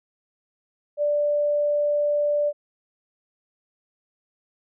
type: tone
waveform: sine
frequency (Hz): 587.3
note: D5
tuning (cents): 0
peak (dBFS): -19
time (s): 0.97-2.53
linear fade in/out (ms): 50
effects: none